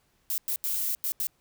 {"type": "noise bursts at uneven times", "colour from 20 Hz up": "violet", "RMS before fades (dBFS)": -29, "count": 5, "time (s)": [[0.3, 0.38], [0.48, 0.56], [0.64, 0.95], [1.04, 1.12], [1.2, 1.27]], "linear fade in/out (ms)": 0, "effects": ["pink hiss -69 dBFS RMS until 1.4 s"]}